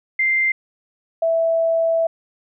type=tone pair in turn; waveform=sine; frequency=2091 / 658.6 Hz; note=C7 / E5; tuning=-2 / -2 cents; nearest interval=octave + minor sixth; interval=2000 cents; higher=first; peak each=-15 dBFS; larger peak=neither; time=0.19-0.52 / 1.22-2.07 s; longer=second; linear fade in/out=5 ms; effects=none